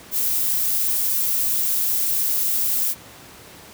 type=noise; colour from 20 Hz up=violet; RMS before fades=-21 dBFS; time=0.11-2.95 s; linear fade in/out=50 ms; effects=pink hiss -43 dBFS RMS until 3.73 s + high-pass 80 Hz 12 dB/octave